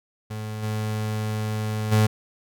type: tone with level steps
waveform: 35% pulse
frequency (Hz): 107.8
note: A2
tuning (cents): -35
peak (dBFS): -28 / -23 / -14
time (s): 0.3-2.07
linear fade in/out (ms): 10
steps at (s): 0.62 / 1.91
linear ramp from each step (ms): 20
effects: none